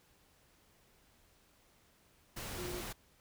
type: tone in noise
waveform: sine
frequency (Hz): 357.3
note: F4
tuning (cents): +40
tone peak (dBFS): -42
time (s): 2.58-2.81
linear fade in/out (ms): 10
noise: pink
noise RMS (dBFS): -43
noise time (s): 2.36-2.93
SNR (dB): -2
effects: pink hiss -68 dBFS RMS until 3.2 s